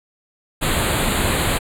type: band-stop noise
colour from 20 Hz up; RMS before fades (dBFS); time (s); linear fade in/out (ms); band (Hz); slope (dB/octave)
pink; -19; 0.61-1.59; 20; 4400 to 7000; 96
effects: low-pass 12000 Hz 12 dB/octave